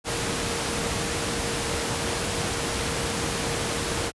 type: tone in noise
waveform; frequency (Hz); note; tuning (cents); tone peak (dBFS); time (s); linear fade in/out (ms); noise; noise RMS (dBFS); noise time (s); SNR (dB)
sine; 466.2; A#4; 0; -35; 0.04-4.12; 50; pink; -27; 0.04-4.12; -11
effects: high-pass 60 Hz 12 dB/octave + resampled to 24000 Hz